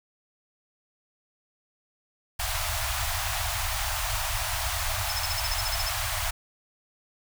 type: band-stop noise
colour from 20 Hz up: pink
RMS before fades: -29 dBFS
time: 2.39-6.31 s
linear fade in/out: 10 ms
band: 110 to 620 Hz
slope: 96 dB/octave
type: tone bursts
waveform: sine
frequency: 5230 Hz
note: E8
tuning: 15 cents flat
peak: -29 dBFS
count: 12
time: 5.09-5.892 s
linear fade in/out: 5 ms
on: 32 ms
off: 38 ms
effects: none